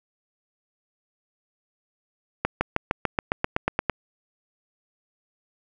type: accelerating click train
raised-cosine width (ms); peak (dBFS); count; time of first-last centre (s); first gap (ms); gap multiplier
0.5; -6; 12; 2.45-3.897; 160; 0.96
effects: none